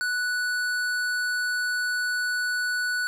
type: tone with hard clipping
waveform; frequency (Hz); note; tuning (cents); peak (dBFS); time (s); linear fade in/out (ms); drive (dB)
sine; 1480; F#6; 0; -26; 0.01-3.07; 0; 13
effects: none